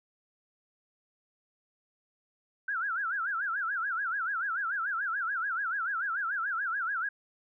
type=tone with vibrato; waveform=sine; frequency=1480 Hz; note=F#6; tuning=in tune; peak=-29 dBFS; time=2.68-7.09 s; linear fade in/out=5 ms; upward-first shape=sine; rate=6.9 Hz; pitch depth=210 cents each way; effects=none